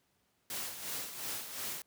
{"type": "noise with tremolo", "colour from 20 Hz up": "white", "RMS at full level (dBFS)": -38, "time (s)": [0.5, 1.82], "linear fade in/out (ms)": 2, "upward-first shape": "sine", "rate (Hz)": 2.8, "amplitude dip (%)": 60, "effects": ["pink hiss -75 dBFS RMS until 1.86 s", "high-pass 80 Hz 12 dB/octave"]}